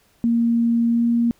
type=tone with pitch glide; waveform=sine; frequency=233.1 to 234.9 Hz; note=A#3 to A#3; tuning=0 to +13 cents; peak=-15 dBFS; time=0.24-1.31 s; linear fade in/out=0 ms; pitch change=+13 cents; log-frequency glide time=0.89-1.05 s; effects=pink hiss -59 dBFS RMS until 1.39 s